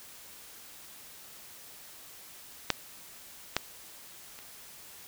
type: clicks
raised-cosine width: 0.2 ms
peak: -6 / -8 / -29 dBFS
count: 3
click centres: 2.703 / 3.566 / 4.389 s
effects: white hiss -50 dBFS RMS until 5.07 s